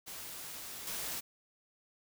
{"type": "noise with level steps", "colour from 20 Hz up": "white", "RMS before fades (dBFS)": [-45, -39], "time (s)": [0.06, 1.21], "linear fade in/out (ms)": 20, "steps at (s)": 0.87, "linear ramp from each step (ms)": 2, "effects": []}